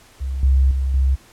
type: tone with level steps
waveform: sine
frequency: 66.6 Hz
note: C2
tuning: 31 cents sharp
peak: -21 / -11 / -17 / -13 dBFS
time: 0.2-1.16 s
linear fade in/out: 20 ms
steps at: 0.43 / 0.71 / 0.94 s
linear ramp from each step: 2 ms
effects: pink hiss -49 dBFS RMS until 1.32 s + low-pass 12000 Hz 12 dB/octave